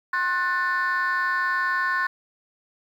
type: chord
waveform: sine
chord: F# diminished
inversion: second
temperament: just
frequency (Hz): 1065.6 / 1480 / 1776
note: C6 / F#6 / A6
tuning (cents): +31 / 0 / +16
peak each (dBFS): -24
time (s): 0.13-2.07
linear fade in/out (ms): 5
effects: tanh soft clip ceiling -17 dBFS + 9-bit